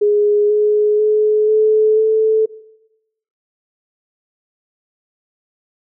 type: tone with pitch steps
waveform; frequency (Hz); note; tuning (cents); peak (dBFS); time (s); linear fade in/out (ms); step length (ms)
sine; 415.3 / 420.9 / 426.5 / 432.2 / 438; G#4 / G#4 / G#4 / A4 / A4; 0 / +23 / +46 / -31 / -8; -10; 0.01-2.46; 10; 490
effects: noise-tail reverb RT60 0.9 s tail -19 dB re dry